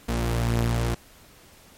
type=tone pair together; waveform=sawtooth; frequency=57.78 / 116.54 Hz; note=A#1 / A#2; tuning=-15 / 0 cents; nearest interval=octave; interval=1215 cents; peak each=-21 dBFS; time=0.08-0.95 s; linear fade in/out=10 ms; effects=pink hiss -52 dBFS RMS until 1.77 s + MP3 64 kbps